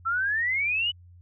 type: exponential sweep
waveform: sine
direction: up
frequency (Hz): 1318.5 to 3000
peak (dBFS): -23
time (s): 0.05-0.92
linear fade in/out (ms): 20
effects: added 88 Hz sine -48 dBFS peak until 1.21 s